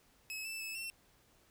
sawtooth tone with pitch steps, 2576 / 2645 / 2609 / 2703 Hz, E7 / E7 / E7 / E7, -41 / +5 / -18 / +43 cents, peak -37 dBFS, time 0.3-0.9 s, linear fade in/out 0 ms, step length 150 ms, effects pink hiss -68 dBFS RMS until 1.5 s

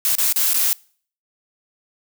blue noise with dropouts, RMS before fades -18 dBFS, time 0.05-0.73 s, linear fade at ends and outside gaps 0 ms, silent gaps 0.153-0.184 / 0.325-0.361 / 0.533-0.543 s, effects noise-tail reverb RT60 0.5 s tail -25 dB re dry

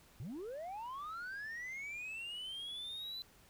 sine linear sweep, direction up, 98.6 to 4044 Hz, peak -39 dBFS, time 0.2-3.22 s, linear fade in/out 0 ms, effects tanh soft clip ceiling -41 dBFS + pink hiss -64 dBFS RMS until 3.49 s

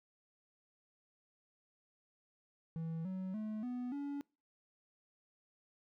triangle tone with pitch steps, 163.2 / 187.47 / 215.3 / 247.4 / 284.1 Hz, E3 / F#3 / A3 / B3 / C#4, -17 / +23 / -37 / +3 / +43 cents, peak -36 dBFS, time 2.76-4.21 s, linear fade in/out 0 ms, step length 290 ms, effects noise-tail reverb RT60 0.3 s tail -25 dB re dry

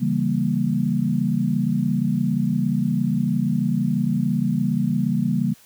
sine chord, C# diminished seventh, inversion none, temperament equal, 138.59 / 164.81 / 196 / 233.1 Hz, C#3 / E3 / G3 / Bb3, 0 / 0 / 0 / 0 cents, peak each -25 / -25 / -23 / -23 dBFS, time 0-5.54 s, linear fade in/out 20 ms, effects white hiss -52 dBFS RMS until 5.65 s + high-pass 60 Hz 12 dB/octave

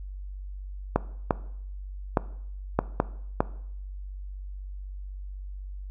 clicks, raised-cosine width 1 ms, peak -6 dBFS, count 6, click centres 0.96 / 1.308 / 2.172 / 2.79 / 3.001 / 3.405 s, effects noise-tail reverb RT60 0.7 s tail -18 dB re dry + added 48 Hz sine -35 dBFS peak until 5.9 s

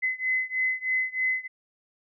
sine beating tone pair, 2033 / 2036.2 Hz, B6 / C7, +50 / -48 cents, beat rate 3.2 Hz, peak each -27 / -28 dBFS, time 0.02-1.48 s, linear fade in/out 20 ms, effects none

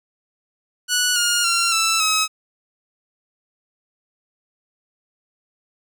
10% pulse tone with pitch steps, 1473 / 1422 / 1372.8 / 1325.2 / 1279.4 Hz, F#6 / F6 / F6 / E6 / D#6, -8 / +31 / -30 / +9 / +48 cents, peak -8 dBFS, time 0.88-2.28 s, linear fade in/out 50 ms, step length 280 ms, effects none

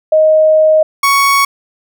sine / 30% pulse tone pair in turn, 625 / 1113.6 Hz, D#5 / C#6, +8 / +8 cents, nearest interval minor seventh, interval 1000 cents, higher second, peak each -5 dBFS, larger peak neither, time 0.12-0.83 / 1.03-1.45 s, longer first, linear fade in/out 5 ms, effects none

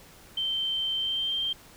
sine tone with pitch glide, 3115 to 3162 Hz, G7 to G7, -12 to +14 cents, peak -26 dBFS, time 0.37-1.53 s, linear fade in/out 5 ms, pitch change +26 cents, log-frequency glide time 0.98-1.33 s, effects pink hiss -52 dBFS RMS until 1.76 s

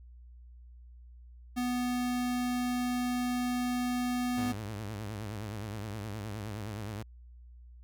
square tone, 246.9 Hz, B3, in tune, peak -30 dBFS, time 1.56-4.53 s, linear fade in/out 20 ms
sawtooth tone with vibrato, 105.5 Hz, G#2, 28 cents sharp, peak -33 dBFS, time 4.37-7.03 s, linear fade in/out 10 ms, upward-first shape triangle, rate 9.6 Hz, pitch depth 140 cents each way
effects added 60 Hz sine -49 dBFS peak until 7.83 s

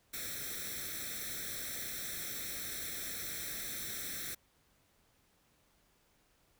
white noise with comb filter, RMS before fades -41 dBFS, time 0.13-4.35 s, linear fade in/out 10 ms, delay 0.52 ms, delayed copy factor +1, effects pink hiss -71 dBFS RMS until 6.59 s

